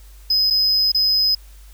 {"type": "tone with dropouts", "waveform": "triangle", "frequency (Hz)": 5050, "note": "D#8", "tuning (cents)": 25, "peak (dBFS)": -13, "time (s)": [0.3, 1.35], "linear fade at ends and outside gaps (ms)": 5, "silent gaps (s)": [[0.502, 0.506], [0.919, 0.946]], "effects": ["added 50 Hz sine -40 dBFS peak until 1.73 s", "white hiss -52 dBFS RMS until 1.73 s"]}